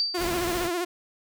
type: tone with exponential decay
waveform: sine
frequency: 4642 Hz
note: D8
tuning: 21 cents flat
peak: -20 dBFS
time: 0-0.46 s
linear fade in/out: 0 ms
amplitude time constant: 98 ms
type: tone with vibrato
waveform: sawtooth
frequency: 349.2 Hz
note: F4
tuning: in tune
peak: -22 dBFS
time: 0.14-0.85 s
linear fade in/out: 10 ms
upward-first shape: sine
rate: 15 Hz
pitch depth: 71 cents each way
type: noise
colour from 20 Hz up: pink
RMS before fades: -33 dBFS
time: 0.17-0.7 s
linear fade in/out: 50 ms
effects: none